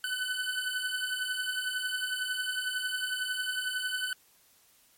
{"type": "beating tone pair", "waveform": "25% pulse", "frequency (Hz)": [1500, 1511], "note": ["F#6", "F#6"], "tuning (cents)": [23, 36], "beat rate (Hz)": 11, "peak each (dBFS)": -30, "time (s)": [0.04, 4.13], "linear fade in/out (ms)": 2, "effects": ["white hiss -63 dBFS RMS until 4.97 s", "MP3 64 kbps"]}